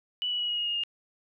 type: tone with pitch steps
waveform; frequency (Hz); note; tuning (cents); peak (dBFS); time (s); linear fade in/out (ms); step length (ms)
sine; 2960 / 2938 / 2916 / 2894 / 2872 / 2851 / 2830; F#7 / F#7 / F#7 / F#7 / F7 / F7 / F7; 0 / -13 / -26 / -39 / +48 / +35 / +22; -27; 0.22-0.836; 0; 88
effects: none